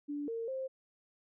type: tone with pitch steps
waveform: sine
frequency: 290.7 / 457.7 / 527 Hz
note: D4 / A#4 / C5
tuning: -18 / -32 / +12 cents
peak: -35 dBFS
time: 0.08-0.68 s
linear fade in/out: 20 ms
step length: 200 ms
effects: none